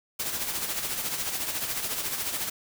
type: noise with tremolo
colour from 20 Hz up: white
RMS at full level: -29 dBFS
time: 0.19-2.5 s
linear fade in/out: 10 ms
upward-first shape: sine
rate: 14 Hz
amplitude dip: 50%
effects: none